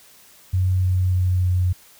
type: tone with pitch steps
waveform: sine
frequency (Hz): 92.5 / 91.86 / 91.23 / 90.6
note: F#2 / F#2 / F#2 / F#2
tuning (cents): 0 / -12 / -24 / -36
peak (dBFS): -16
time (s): 0.53-1.73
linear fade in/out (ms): 10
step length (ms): 300
effects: white hiss -50 dBFS RMS until 1.99 s